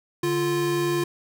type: tone pair together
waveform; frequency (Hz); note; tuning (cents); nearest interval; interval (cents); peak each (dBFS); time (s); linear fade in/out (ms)
square; 146.23 / 347.8; D3 / F4; -7 / -7; octave + minor third; 1500; -30 / -23; 0.23-1.04; 5
effects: none